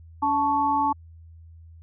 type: tone cluster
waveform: sine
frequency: 283.5 / 874 / 1112 Hz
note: C#4 / A5 / C#6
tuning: +39 / -12 / +5 cents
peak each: -29 / -21 / -26 dBFS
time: 0.22-0.93 s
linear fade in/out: 10 ms
effects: added 82 Hz sine -44 dBFS peak until 1.82 s

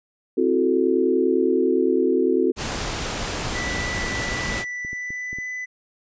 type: chord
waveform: sine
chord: F# half-diminished seventh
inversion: second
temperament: equal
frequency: 261.6 / 329.6 / 370 / 440 Hz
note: C4 / E4 / F#4 / A4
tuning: 0 / 0 / 0 / 0 cents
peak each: -23 / -24 / -20 / -23 dBFS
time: 0.37-2.52 s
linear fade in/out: 10 ms
type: noise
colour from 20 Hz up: pink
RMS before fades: -27 dBFS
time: 2.56-4.65 s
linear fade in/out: 50 ms
type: tone with pitch glide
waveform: triangle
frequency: 1971 to 2001 Hz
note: B6 to B6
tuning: -4 to +22 cents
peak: -26 dBFS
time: 3.54-5.66 s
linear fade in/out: 20 ms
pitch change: +26 cents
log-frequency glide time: 4.7-5.47 s
type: clicks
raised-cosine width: 3 ms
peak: -26 dBFS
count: 10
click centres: 3.676 / 3.756 / 3.834 / 4.29 / 4.439 / 4.849 / 4.931 / 5.105 / 5.33 / 5.386 s
effects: resampled to 16000 Hz

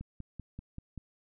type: click train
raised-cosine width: 5 ms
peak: -29 dBFS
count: 6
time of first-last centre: 0.01-0.977 s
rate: 5.17 Hz
effects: none

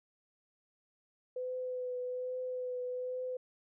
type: tone with vibrato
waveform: sine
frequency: 503 Hz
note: B4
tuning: 32 cents sharp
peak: -35 dBFS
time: 1.36-3.37 s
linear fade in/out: 5 ms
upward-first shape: triangle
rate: 1.2 Hz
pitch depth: 20 cents each way
effects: none

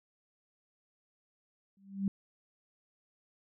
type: tone with exponential growth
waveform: sine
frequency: 196 Hz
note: G3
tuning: in tune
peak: -25 dBFS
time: 1.77-2.08 s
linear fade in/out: 2 ms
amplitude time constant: 66 ms
effects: none

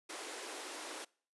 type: high-pass noise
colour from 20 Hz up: pink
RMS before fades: -45 dBFS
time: 0.09-1.05 s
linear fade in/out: 10 ms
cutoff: 300 Hz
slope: 48 dB/octave
effects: noise-tail reverb RT60 0.5 s tail -25 dB re dry + resampled to 24000 Hz

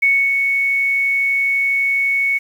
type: tone with ADSR envelope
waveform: sine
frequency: 2217 Hz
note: C#7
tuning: in tune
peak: -10 dBFS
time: 0.02-2.39 s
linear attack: 10 ms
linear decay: 280 ms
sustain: -4 dB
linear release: 20 ms
effects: 7-bit

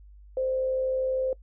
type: tone with frequency modulation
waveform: sine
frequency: 520 Hz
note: C5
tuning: 11 cents flat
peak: -24 dBFS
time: 0.37-1.33 s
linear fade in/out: 2 ms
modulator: 72.6 Hz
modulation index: 0.26
effects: noise-tail reverb RT60 0.1 s tail -23 dB re dry + added 50 Hz sine -47 dBFS peak until 1.42 s

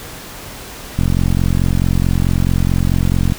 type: click train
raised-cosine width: 5 ms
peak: -3 dBFS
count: 105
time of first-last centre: 0.99-3.322 s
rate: 44.6 Hz
effects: pink hiss -32 dBFS RMS until 3.38 s

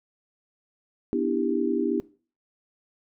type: chord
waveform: sine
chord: E minor seventh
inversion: second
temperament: just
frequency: 247.2 / 296.7 / 329.6 / 395.6 Hz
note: B3 / D4 / E4 / G4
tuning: +2 / +18 / 0 / +16 cents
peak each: -28 dBFS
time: 1.13-2 s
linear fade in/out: 0 ms
effects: noise-tail reverb RT60 0.4 s tail -21 dB re dry

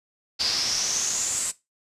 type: noise with band-pass filter sweep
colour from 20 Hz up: brown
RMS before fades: -26 dBFS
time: 0.39-1.52 s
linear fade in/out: 20 ms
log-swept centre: 4700 to 8100 Hz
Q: 6.7
effects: noise-tail reverb RT60 0.2 s tail -17 dB re dry + resampled to 32000 Hz

